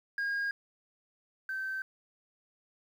sine tone pair in turn, 1627 / 1547.7 Hz, G#6 / G6, -36 / -23 cents, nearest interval minor second, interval 87 cents, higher first, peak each -27 / -32 dBFS, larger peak first, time 0.18-0.51 / 1.49-1.82 s, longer neither, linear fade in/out 2 ms, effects tanh soft clip ceiling -29 dBFS + 10-bit

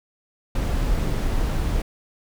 brown noise, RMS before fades -22 dBFS, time 0.55-1.82 s, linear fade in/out 5 ms, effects none

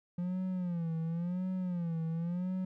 triangle tone with vibrato, 173.9 Hz, F3, 7 cents flat, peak -30 dBFS, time 0.18-2.65 s, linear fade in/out 5 ms, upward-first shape sine, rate 0.94 Hz, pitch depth 120 cents each way, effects none

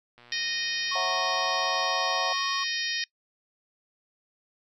click train, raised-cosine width 0.3 ms, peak -36 dBFS, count 202, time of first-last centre 0.18-1.855 s, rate 120 Hz
harmonic tone, 619 Hz, D#5, 9 cents flat, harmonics 3 / 4 / 5 / 6 / 7 / 8 / 9, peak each -33 / -35 / -36 / -35 / -37 / -36 / -35 dBFS, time 0.32-3.04 s, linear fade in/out 2 ms
triangle tone, 1100 Hz, C#6, 14 cents flat, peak -29 dBFS, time 0.91-2.64 s, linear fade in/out 10 ms
sine chord, F# dominant seventh, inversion second, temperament equal with one note detuned, 541.1 / 659.3 / 740 / 932.3 Hz, C#5 / E5 / F#5 / A#5, -42 / 0 / 0 / 0 cents, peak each -36 / -35 / -32 / -36 dBFS, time 0.95-2.33 s, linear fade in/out 5 ms
effects noise-tail reverb RT60 0.1 s tail -24 dB re dry

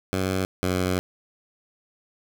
10% pulse tone pair in turn, 94.2 / 91.89 Hz, F#2 / F#2, +32 / -11 cents, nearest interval unison, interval 43 cents, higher first, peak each -15 / -14 dBFS, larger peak second, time 0.13-0.45 / 0.63-0.99 s, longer second, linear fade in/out 0 ms, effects none

